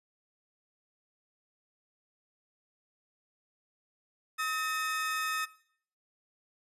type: tone pair together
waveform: 35% pulse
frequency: 1274 / 1817.3 Hz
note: D#6 / A#6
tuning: +41 / -45 cents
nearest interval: tritone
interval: 614 cents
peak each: -30 / -33 dBFS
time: 4.38-5.46 s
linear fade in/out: 20 ms
effects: noise-tail reverb RT60 0.6 s tail -18 dB re dry + resampled to 32000 Hz